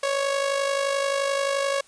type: tone with amplitude modulation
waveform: sawtooth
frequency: 554.4 Hz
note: C#5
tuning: in tune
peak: -16 dBFS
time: 0.03-1.81 s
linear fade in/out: 5 ms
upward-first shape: sine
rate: 51.5 Hz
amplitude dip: 55%
effects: white hiss -54 dBFS RMS until 1.87 s + resampled to 22050 Hz